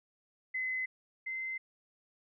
sine tone pair in turn, 2036 / 2068 Hz, C7 / C7, -48 / -21 cents, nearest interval unison, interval 27 cents, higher second, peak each -32 / -35 dBFS, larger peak first, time 0.54-0.86 / 1.26-1.58 s, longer neither, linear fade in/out 10 ms, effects none

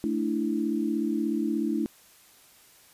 sine chord, A suspended fourth, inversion none, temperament just, 220 / 293.3 / 330 Hz, A3 / D4 / E4, 0 / -2 / +2 cents, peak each -29 dBFS, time 0.04-1.86 s, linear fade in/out 0 ms, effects white hiss -56 dBFS RMS until 2.93 s + resampled to 32000 Hz

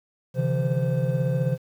triangle tone cluster, 133.1 / 151.6 / 167.5 / 517 Hz, C3 / D#3 / E3 / C5, +30 / -45 / +28 / -21 cents, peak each -22 / -26 / -26 / -27 dBFS, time 0.34-1.58 s, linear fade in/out 50 ms, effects 9-bit

